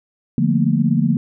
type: chord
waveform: sine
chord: Bb major seventh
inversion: first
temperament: equal with one note detuned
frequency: 146.83 / 174.61 / 220 / 236.5 Hz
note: D3 / F3 / A3 / Bb3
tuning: 0 / 0 / 0 / +25 cents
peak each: -19 dBFS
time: 0.38-1.17 s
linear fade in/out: 2 ms
effects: none